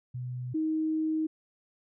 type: tone pair in turn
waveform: sine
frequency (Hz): 124.9 / 314.7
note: B2 / D#4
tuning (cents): +20 / +20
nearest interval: octave + major third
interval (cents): 1600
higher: second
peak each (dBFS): -33 / -26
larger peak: second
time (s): 0.14-0.54 / 0.54-1.27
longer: second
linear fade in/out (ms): 10
effects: none